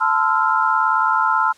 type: chord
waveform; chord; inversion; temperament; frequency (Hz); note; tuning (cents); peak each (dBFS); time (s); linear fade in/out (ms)
sine; F major seventh; first; equal with one note detuned; 880 / 1029.7 / 1318.5 / 1396.9; A5 / C6 / E6 / F6; 0 / -28 / 0 / 0; -20; 0-1.53; 20
effects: white hiss -51 dBFS RMS until 1.57 s + low-pass 7000 Hz 12 dB/octave